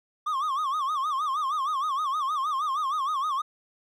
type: tone with vibrato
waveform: triangle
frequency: 1150 Hz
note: D6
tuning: 37 cents flat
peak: -23 dBFS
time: 0.26-3.42 s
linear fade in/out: 10 ms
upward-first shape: sine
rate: 6.4 Hz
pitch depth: 160 cents each way
effects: none